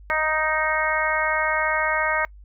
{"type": "harmonic tone", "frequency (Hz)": 311.5, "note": "D#4", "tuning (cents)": 2, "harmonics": [2, 3, 4, 5, 6, 7], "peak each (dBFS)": [-27, -27, -27, -27, -27, -27], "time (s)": [0.1, 2.25], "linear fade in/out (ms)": 0, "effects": ["noise-tail reverb RT60 0.1 s tail -26 dB re dry", "added 50 Hz sine -42 dBFS peak until 2.44 s"]}